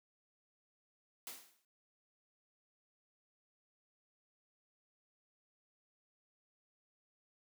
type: noise with exponential decay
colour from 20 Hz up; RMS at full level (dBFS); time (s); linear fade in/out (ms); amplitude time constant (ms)
white; -44; 1.27-1.65; 1; 82
effects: noise-tail reverb RT60 0.1 s tail -26 dB re dry + high-pass 200 Hz 12 dB/octave